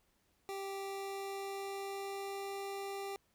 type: tone with pitch glide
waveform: 25% pulse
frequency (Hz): 392 to 395.2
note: G4 to G4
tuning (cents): 0 to +14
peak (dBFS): -36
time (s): 0.49-3.16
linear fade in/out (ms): 0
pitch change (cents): +14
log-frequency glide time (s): 0.74-2.49
effects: pink hiss -75 dBFS RMS until 3.34 s